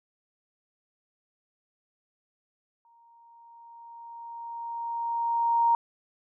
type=tone with exponential growth; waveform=sine; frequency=932.3 Hz; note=A#5; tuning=in tune; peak=-18 dBFS; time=2.85-5.75 s; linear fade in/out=1 ms; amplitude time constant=630 ms; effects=none